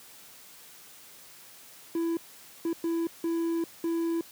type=tone bursts at uneven times; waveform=triangle; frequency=333.2 Hz; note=E4; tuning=19 cents sharp; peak=-24 dBFS; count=5; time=1.95-2.17 / 2.65-2.73 / 2.84-3.07 / 3.24-3.64 / 3.84-4.21 s; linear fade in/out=2 ms; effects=white hiss -51 dBFS RMS until 4.31 s + high-pass 100 Hz 12 dB/octave